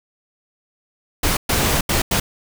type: noise bursts at uneven times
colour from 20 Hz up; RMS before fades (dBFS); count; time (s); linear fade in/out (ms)
pink; -18; 4; 1.23-1.37 / 1.49-1.81 / 1.89-2.02 / 2.11-2.2; 5
effects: none